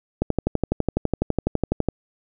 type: click train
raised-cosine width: 2 ms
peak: -6 dBFS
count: 21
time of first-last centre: 0.22-1.887 s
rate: 12 Hz
effects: none